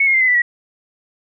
sine tone with pitch steps, 2205 / 2146 / 2088 / 2033 / 1978.1 / 1925.1 Hz, C#7 / C7 / C7 / B6 / B6 / B6, -10 / +43 / -4 / +50 / +2 / -45 cents, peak -11 dBFS, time 0-0.42 s, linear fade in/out 5 ms, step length 70 ms, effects none

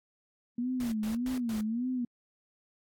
sine tone with vibrato, 234 Hz, A#3, 7 cents sharp, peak -29 dBFS, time 0.58-2.05 s, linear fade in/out 5 ms, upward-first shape sine, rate 1.7 Hz, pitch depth 160 cents each way
pink noise bursts, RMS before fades -44 dBFS, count 4, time 0.8-1.61 s, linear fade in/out 2 ms, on 120 ms, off 110 ms
effects AAC 64 kbps

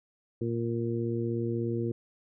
harmonic tone, 116.54 Hz, A#2, in tune, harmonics 1 / 2 / 3 / 4, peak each -32 / -34 / -32 / -37 dBFS, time 0.41-1.92 s, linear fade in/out 5 ms, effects none

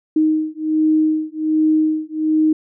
sine beating tone pair, 311.1 / 312.4 Hz, D#4 / D#4, 0 / +7 cents, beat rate 1.3 Hz, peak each -17 dBFS, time 0.16-2.53 s, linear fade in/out 5 ms, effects none

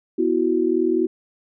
sine chord, B suspended fourth, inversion none, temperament equal with one note detuned, 246.2 / 329.6 / 370 Hz, B3 / E4 / F#4, -5 / 0 / 0 cents, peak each -25 / -20 / -20 dBFS, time 0.18-1.07 s, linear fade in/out 10 ms, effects none

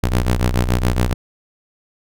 sawtooth ring-modulated tone, 61.5 Hz, B1, 7 cents flat, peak -8 dBFS, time 0.03-1.14 s, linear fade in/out 10 ms, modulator 27.2 Hz, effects none

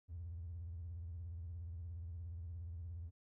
triangle tone with vibrato, 84.4 Hz, E2, 41 cents sharp, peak -40 dBFS, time 0.08-3.11 s, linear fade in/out 50 ms, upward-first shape sine, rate 17 Hz, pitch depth 140 cents each way, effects tanh soft clip ceiling -41 dBFS

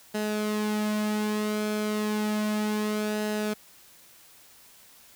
sawtooth tone with flanger, 212 Hz, G#3, 36 cents sharp, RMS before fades -28 dBFS, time 0.14-3.54 s, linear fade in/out 10 ms, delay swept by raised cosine 0.87 to 3.67 ms, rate 0.32 Hz, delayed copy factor -0.5, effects white hiss -54 dBFS RMS until 5.15 s

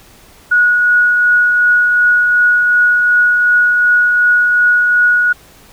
sine tone with tremolo, 1457 Hz, F#6, 27 cents flat, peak -6 dBFS, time 0.51-5.33 s, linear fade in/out 10 ms, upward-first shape triangle, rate 2.7 Hz, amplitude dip 30%, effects pink hiss -43 dBFS RMS until 5.72 s

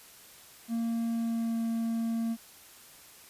triangle tone with pitch glide, 230.4 to 228.4 Hz, A#3 to A#3, -20 to -35 cents, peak -26 dBFS, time 0.68-2.37 s, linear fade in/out 50 ms, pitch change -15 cents, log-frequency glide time 1.12-1.61 s, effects white hiss -53 dBFS RMS until 3.29 s + resampled to 32000 Hz

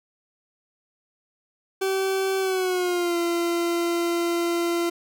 40% pulse tone with pitch glide, 384.2 to 342.3 Hz, G4 to F4, -35 to -35 cents, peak -21 dBFS, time 1.81-4.9 s, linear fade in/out 10 ms, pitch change -200 cents, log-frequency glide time 2.39-3.17 s, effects none

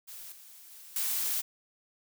blue noise with level steps, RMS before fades -45 / -52 / -50 / -31 dBFS, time 0.07-1.42 s, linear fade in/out 20 ms, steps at 0.32 / 0.71 / 0.96 s, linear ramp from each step 2 ms, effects none

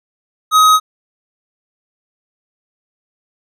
sine tone with tanh clipping, 1263 Hz, D#6, 26 cents sharp, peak -8 dBFS, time 0.51-0.8 s, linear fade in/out 50 ms, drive 17 dB, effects none

